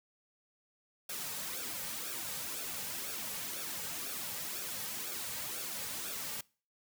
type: noise with flanger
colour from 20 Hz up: white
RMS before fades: -40 dBFS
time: 1.09-6.41 s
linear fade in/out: 5 ms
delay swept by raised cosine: 0.98 to 2.98 ms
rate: 2 Hz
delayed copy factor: -0.65
effects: noise-tail reverb RT60 0.4 s tail -24 dB re dry